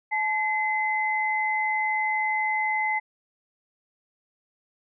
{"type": "tone pair together", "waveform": "sine", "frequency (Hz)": [861, 2048], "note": ["A5", "C7"], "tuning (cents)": [-38, -38], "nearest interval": "octave + minor third", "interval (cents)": 1500, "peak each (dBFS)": [-26, -25], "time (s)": [0.11, 3], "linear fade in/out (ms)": 20, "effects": []}